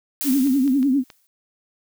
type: noise with exponential decay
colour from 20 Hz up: blue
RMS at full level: -25 dBFS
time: 0.21-1.27 s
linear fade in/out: 0 ms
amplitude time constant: 230 ms
type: tone with vibrato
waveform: sine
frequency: 268.7 Hz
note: C4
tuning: 46 cents sharp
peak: -15 dBFS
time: 0.24-1.04 s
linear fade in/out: 50 ms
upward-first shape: triangle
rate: 10 Hz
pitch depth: 150 cents each way
type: clicks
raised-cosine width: 0.2 ms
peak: -23 dBFS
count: 4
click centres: 0.472 / 0.678 / 0.829 / 1.102 s
effects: none